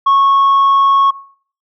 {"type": "tone", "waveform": "sine", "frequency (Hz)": 1100, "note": "C#6", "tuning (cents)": -14, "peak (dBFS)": -5, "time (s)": [0.06, 1.11], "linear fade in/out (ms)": 10, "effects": ["noise-tail reverb RT60 0.5 s tail -20 dB re dry", "tanh soft clip ceiling -6 dBFS"]}